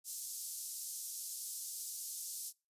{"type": "band-pass noise", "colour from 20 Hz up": "white", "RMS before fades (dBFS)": -44, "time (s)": [0.04, 2.53], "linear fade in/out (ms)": 50, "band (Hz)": [5200, 13000], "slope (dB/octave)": 24, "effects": ["noise-tail reverb RT60 0.3 s tail -25 dB re dry", "resampled to 32000 Hz"]}